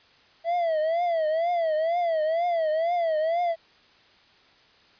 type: tone with vibrato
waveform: triangle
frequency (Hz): 659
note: E5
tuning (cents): -1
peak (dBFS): -20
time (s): 0.44-3.56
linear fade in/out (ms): 50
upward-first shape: triangle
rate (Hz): 2.1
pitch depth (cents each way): 140
effects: white hiss -57 dBFS RMS until 4.99 s + resampled to 11025 Hz